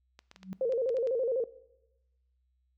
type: clicks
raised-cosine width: 0.2 ms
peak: -32 dBFS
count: 8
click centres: 0.191 / 0.314 / 0.361 / 0.431 / 0.723 / 0.892 / 0.969 / 1.073 s
type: tone with exponential growth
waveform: sine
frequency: 188.4 Hz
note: F#3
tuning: 32 cents sharp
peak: -32 dBFS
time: 0.34-0.53 s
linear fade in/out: 0 ms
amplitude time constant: 41 ms
type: tone with vibrato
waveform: sine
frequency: 492.8 Hz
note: B4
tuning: 4 cents flat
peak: -26 dBFS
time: 0.61-1.44 s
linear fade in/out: 2 ms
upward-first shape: square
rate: 12 Hz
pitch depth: 110 cents each way
effects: noise-tail reverb RT60 1.0 s tail -19 dB re dry + added 63 Hz sine -70 dBFS peak until 2.77 s